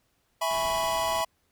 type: chord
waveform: square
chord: C# minor seventh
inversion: first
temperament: equal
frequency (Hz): 659.3 / 830.6 / 987.8 / 1108.7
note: E5 / G#5 / B5 / C#6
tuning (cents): 0 / 0 / 0 / 0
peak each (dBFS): -30 / -34 / -30 / -35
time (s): 0.41-1.25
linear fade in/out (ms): 10
type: low-pass noise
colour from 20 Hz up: pink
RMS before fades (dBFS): -43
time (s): 0.5-1.22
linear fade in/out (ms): 10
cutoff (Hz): 9000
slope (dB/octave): 96
effects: pink hiss -71 dBFS RMS until 1.51 s